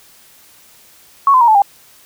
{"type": "tone with pitch steps", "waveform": "sine", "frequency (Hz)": [1108.7, 1022.6, 943.1, 869.9, 802.3], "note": ["C#6", "C6", "A#5", "A5", "G5"], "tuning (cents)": [0, -40, 20, -20, 40], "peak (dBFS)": -6, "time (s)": [1.27, 1.62], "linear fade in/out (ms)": 2, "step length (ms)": 70, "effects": ["white hiss -46 dBFS RMS until 2.05 s"]}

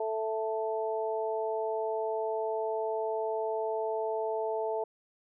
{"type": "harmonic tone", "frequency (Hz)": 220, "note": "A3", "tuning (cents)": 0, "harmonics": [2, 3, 4], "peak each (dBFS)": [-32, -34, -36], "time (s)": [0, 4.84], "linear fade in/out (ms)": 5, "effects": []}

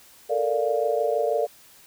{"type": "chord", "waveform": "sine", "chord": "Bb major seventh", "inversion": "third", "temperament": "equal", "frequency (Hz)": [440, 466.2, 587.3, 698.5], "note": ["A4", "Bb4", "D5", "F5"], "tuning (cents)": [0, 0, 0, 0], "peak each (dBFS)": [-27, -26, -25, -28], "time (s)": [0.29, 1.47], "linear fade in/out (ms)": 20, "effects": ["white hiss -52 dBFS RMS until 1.86 s"]}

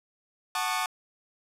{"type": "chord", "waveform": "sawtooth", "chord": "D# half-diminished seventh", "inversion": "first", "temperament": "equal with one note detuned", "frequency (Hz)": [740, 880, 1108.7, 1215.4], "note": ["F#5", "A5", "C#6", "D#6"], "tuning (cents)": [0, 0, 0, -41], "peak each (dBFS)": -29, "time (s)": [0.55, 0.86], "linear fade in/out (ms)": 2, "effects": ["resampled to 32000 Hz"]}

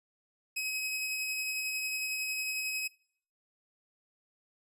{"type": "tone with tremolo", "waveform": "sawtooth", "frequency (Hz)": 2545, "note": "D#7", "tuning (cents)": 39, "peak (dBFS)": -28, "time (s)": [0.56, 2.88], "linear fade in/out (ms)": 10, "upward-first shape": "sine", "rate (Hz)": 11, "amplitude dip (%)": 25, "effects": ["noise-tail reverb RT60 0.6 s tail -24 dB re dry", "resampled to 32000 Hz"]}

